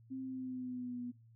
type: tone with pitch glide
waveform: sine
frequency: 263.2 to 244.2 Hz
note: C4 to B3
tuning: +10 to -19 cents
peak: -39 dBFS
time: 0.1-1.12 s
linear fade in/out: 20 ms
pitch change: -129 cents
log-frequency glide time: 0.2-1.01 s
effects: noise-tail reverb RT60 0.3 s tail -19 dB re dry + added 114 Hz sine -59 dBFS peak until 1.35 s